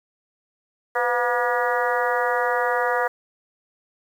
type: harmonic tone with a mistuned harmonic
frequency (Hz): 240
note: B3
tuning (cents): -49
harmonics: 2 / 3 / 4 / 5 / 6 / 7 / 8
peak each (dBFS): -24 / -26 / -27 / -28 / -29 / -29 / -30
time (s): 0.95-3.08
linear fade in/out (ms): 10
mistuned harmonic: 2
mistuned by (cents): +70
effects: 8-bit